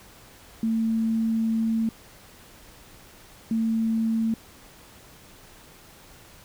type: tone bursts at uneven times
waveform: sine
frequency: 224.5 Hz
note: A3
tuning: 35 cents sharp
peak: -21 dBFS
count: 2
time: 0.63-1.89 / 3.51-4.34 s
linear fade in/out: 2 ms
effects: pink hiss -50 dBFS RMS until 6.44 s